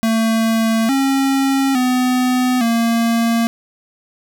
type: tone with pitch steps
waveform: square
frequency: 224.7 / 271.2 / 252.1 / 230.8 Hz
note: A3 / C#4 / B3 / A#3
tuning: +37 / -38 / +36 / -17 cents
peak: -14 dBFS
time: 0.03-3.47 s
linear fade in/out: 0 ms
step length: 860 ms
effects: none